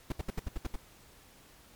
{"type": "noise bursts", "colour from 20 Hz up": "brown", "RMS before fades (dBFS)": -32, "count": 8, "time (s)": [0.1, 0.759], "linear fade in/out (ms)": 5, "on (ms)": 22, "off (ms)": 69, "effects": ["pink hiss -58 dBFS RMS until 1.75 s", "MP3 96 kbps"]}